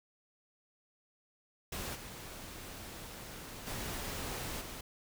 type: noise with level steps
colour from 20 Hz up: pink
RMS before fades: -40 / -47 / -40 / -45 dBFS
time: 1.72-4.81 s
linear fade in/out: 5 ms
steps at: 1.94 / 3.66 / 4.6 s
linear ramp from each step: 20 ms
effects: none